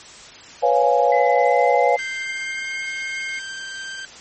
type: chord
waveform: sine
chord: C# dominant seventh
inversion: third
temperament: equal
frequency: 493.9 / 554.4 / 698.5 / 830.6 Hz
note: B4 / C#5 / E#5 / G#5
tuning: 0 / 0 / 0 / 0 cents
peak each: -19 dBFS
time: 0.62-1.97 s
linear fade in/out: 20 ms
type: tone with pitch glide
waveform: sine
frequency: 2029 to 2145 Hz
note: B6 to C7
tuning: +46 to +42 cents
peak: -26 dBFS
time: 1.12-3.39 s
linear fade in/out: 2 ms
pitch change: +96 cents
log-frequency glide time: 1.32-2.77 s
type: tone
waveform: sawtooth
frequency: 1568 Hz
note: G6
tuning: in tune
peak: -26 dBFS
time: 1.99-4.05 s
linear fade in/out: 0 ms
effects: white hiss -41 dBFS RMS until 4.2 s + MP3 32 kbps